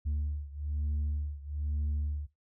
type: beating tone pair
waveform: sine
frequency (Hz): 73.42 / 74.52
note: D2 / D2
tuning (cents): 0 / +26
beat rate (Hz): 1.1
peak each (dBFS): -31 / -33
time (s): 0.05-2.27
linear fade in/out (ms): 20
effects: noise-tail reverb RT60 0.2 s tail -18 dB re dry + tanh soft clip ceiling -27 dBFS